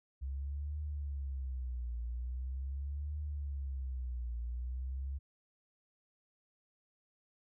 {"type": "tone with vibrato", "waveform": "sine", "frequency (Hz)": 66.2, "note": "C2", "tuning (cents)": 21, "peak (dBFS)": -36, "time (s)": [0.21, 5.19], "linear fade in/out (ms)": 20, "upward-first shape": "triangle", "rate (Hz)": 0.42, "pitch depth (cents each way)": 220, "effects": []}